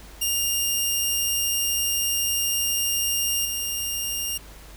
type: tone with level steps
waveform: 10% pulse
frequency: 2816 Hz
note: F7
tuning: 14 cents sharp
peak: -13 / -17 dBFS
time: 0.21-4.38 s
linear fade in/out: 10 ms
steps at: 3.45 s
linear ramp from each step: 2 ms
effects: added 50 Hz sine -44 dBFS peak until 4.76 s + pink hiss -47 dBFS RMS until 4.76 s